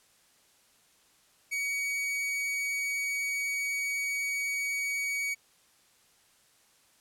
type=tone; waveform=45% pulse; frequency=2254 Hz; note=C#7; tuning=28 cents sharp; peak=-29 dBFS; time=1.51-5.35 s; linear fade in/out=20 ms; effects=white hiss -64 dBFS RMS until 7 s + low-pass 11000 Hz 12 dB/octave